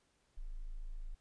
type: tone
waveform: sine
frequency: 27 Hz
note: A0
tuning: 32 cents flat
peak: -40 dBFS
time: 0.37-1.15 s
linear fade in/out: 10 ms
effects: pink hiss -75 dBFS RMS until 1.2 s + resampled to 22050 Hz